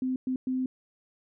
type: tone bursts at uneven times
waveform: sine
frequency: 257.7 Hz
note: C4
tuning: 26 cents flat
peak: -26 dBFS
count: 3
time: 0.02-0.16 / 0.27-0.36 / 0.47-0.66 s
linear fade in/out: 2 ms
effects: none